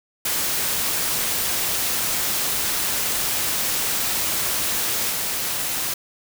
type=noise with level steps; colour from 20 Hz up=white; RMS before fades=-23 / -25 dBFS; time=0.25-5.94 s; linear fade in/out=5 ms; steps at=5.09 s; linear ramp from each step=20 ms; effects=none